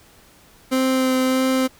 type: tone with vibrato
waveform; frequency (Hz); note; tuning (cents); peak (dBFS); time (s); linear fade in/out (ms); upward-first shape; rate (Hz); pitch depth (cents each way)
30% pulse; 260; C4; -11; -14; 0.71-1.68; 20; sine; 1.6; 10
effects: pink hiss -51 dBFS RMS until 1.79 s